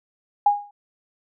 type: tone with exponential decay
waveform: sine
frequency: 820 Hz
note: G#5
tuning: 22 cents flat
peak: -10 dBFS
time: 0.46-0.71 s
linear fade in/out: 5 ms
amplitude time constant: 54 ms
effects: none